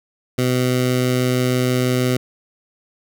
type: tone with notch filter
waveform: 15% pulse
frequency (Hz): 126.2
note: B2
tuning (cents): +38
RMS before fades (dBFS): -18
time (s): 0.38-2.17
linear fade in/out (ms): 5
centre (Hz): 1000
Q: 1.7
effects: none